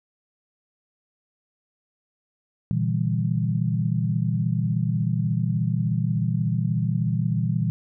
sine chord, E half-diminished seventh, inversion second, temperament just, 118.67 / 148.33 / 164.81 / 197.78 Hz, Bb2 / D3 / E3 / G3, +31 / +18 / 0 / +16 cents, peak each -24 / -29 / -25 / -29 dBFS, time 2.71-7.7 s, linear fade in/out 0 ms, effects none

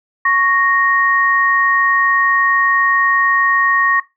sine tone pair together, 1108.3 / 1864 Hz, C#6 / A#6, -1 / -1 cents, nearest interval major sixth, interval 900 cents, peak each -14 dBFS, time 0.25-4 s, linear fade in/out 5 ms, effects noise-tail reverb RT60 0.2 s tail -17 dB re dry

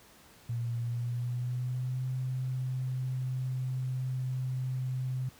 sine tone with pitch glide, 118.1 to 128.79 Hz, A#2 to C3, +23 to -27 cents, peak -30 dBFS, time 0.49-5.29 s, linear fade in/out 5 ms, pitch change +150 cents, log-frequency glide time 0.81-2.04 s, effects pink hiss -57 dBFS RMS until 5.39 s + high-pass 60 Hz 12 dB/octave

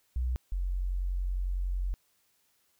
sine tone pair in turn, 61.74 / 45.47 Hz, B1 / F#1, 0 / -29 cents, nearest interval perfect fourth, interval 529 cents, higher first, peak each -27 / -28 dBFS, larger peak first, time 0.16-0.36 / 0.52-1.94 s, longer second, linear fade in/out 0 ms, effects white hiss -71 dBFS RMS until 2.79 s

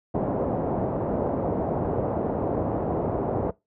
white low-pass noise, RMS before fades -26 dBFS, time 0.14-3.51 s, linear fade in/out 10 ms, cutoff 690 Hz, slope 24 dB/octave, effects noise-tail reverb RT60 0.2 s tail -21 dB re dry + high-pass 60 Hz 12 dB/octave

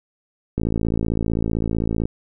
click train, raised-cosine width 3 ms, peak -9 dBFS, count 83, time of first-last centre 0.58-2.055 s, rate 55.6 Hz, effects none

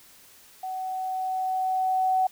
sine tone with level ramp, 751 Hz, F#5, 26 cents sharp, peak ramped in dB -30 to -19 dBFS, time 0.63-2.27 s, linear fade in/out 5 ms, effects white hiss -53 dBFS RMS until 2.31 s

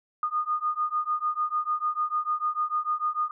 sine beating tone pair, 1223 / 1229.7 Hz, D#6 / D#6, -30 / -21 cents, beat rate 6.7 Hz, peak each -28 dBFS, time 0.23-3.31 s, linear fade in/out 2 ms, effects none

